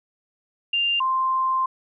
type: tone pair in turn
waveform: sine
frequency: 2794 / 1046.6 Hz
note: F7 / C6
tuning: 0 / 0 cents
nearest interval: octave + perfect fourth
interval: 1700 cents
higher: first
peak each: -19 / -19 dBFS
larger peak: neither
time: 0.73-1 / 1-1.66 s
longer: second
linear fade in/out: 5 ms
effects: none